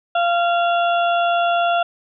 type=harmonic tone with a mistuned harmonic; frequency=691 Hz; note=F5; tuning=19 cents flat; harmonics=1 / 2 / 4 / 5; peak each=-16 / -22 / -28 / -30 dBFS; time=0.15-1.83 s; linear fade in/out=5 ms; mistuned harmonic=5; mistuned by=-21 cents; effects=none